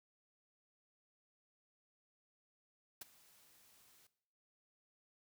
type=noise with ADSR envelope; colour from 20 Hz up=white; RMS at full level=-45 dBFS; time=3.01-4.07 s; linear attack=6 ms; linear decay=18 ms; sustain=-22 dB; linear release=4 ms; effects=noise-tail reverb RT60 0.7 s tail -17 dB re dry